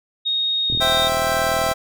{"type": "tone with pitch glide", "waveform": "sine", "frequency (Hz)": [3729, 3686], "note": ["A#7", "A#7"], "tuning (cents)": [0, -20], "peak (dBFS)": -18, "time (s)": [0.25, 1.09], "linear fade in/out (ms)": 20, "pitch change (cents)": -20, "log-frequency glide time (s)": [0.64, 0.98]}
{"type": "click train", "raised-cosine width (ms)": 3, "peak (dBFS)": -18, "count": 42, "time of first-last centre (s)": [0.7, 1.715], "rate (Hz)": 40.4}
{"type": "tone with exponential decay", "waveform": "sine", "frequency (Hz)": 111, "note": "A2", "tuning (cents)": 16, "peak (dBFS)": -22, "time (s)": [0.73, 0.81], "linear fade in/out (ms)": 0, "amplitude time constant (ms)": 17}
{"type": "chord", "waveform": "25% pulse", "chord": "C major", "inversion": "none", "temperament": "equal", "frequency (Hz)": [523.3, 659.3, 784], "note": ["C5", "E5", "G5"], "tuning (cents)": [0, 0, 0], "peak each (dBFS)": [-21, -17, -20], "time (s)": [0.8, 1.74], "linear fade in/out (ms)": 20}
{"effects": []}